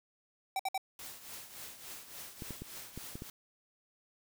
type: tone bursts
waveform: square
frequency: 770 Hz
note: G5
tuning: 31 cents flat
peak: -32 dBFS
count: 3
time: 0.56-0.778 s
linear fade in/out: 2 ms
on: 34 ms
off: 58 ms
type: noise with tremolo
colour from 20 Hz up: white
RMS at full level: -45 dBFS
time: 0.99-3.3 s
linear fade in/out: 2 ms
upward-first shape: triangle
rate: 3.5 Hz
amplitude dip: 70%
type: clicks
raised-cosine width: 3 ms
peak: -29 dBFS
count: 6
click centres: 2.422 / 2.507 / 2.62 / 2.976 / 3.155 / 3.221 s
effects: none